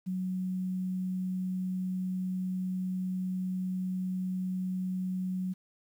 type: tone with quantisation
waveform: sine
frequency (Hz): 185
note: F#3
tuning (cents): 0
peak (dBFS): -30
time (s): 0.06-5.54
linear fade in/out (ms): 20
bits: 10
effects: none